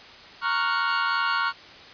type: chord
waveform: 40% pulse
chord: Gb major seventh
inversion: first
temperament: equal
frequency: 932.3 / 1108.7 / 1396.9 / 1480 Hz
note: Bb5 / Db6 / F6 / Gb6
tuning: 0 / 0 / 0 / 0 cents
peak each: -30 / -26 / -25 / -29 dBFS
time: 0.41-1.53 s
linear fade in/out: 50 ms
effects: white hiss -45 dBFS RMS until 1.93 s + resampled to 11025 Hz